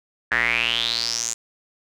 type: tone with band-pass filter sweep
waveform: square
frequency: 58.27 Hz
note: A#1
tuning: in tune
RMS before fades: -23 dBFS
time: 0.31-1.34 s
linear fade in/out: 10 ms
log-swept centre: 1700 to 7200 Hz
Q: 7.4
effects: none